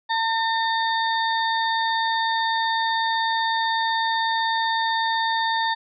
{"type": "harmonic tone with a mistuned harmonic", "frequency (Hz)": 904, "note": "A5", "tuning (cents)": 47, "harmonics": [1, 2, 4, 5], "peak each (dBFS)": [-22, -26, -29, -34], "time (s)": [0.09, 5.75], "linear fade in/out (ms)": 20, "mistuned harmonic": 4, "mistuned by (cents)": 16, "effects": []}